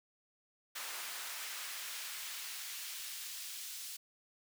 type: noise with high-pass filter sweep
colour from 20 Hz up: pink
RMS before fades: -44 dBFS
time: 0.75-3.97 s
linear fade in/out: 10 ms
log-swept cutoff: 1100 to 4000 Hz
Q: 0.72
effects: none